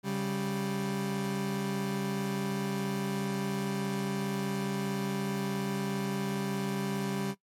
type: tone pair together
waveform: 30% pulse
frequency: 138.94 / 196 Hz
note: C#3 / G3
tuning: +4 / 0 cents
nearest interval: tritone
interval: 596 cents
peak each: -33 / -29 dBFS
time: 0.03-7.35 s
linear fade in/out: 50 ms
effects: noise-tail reverb RT60 0.1 s tail -18 dB re dry + MP3 64 kbps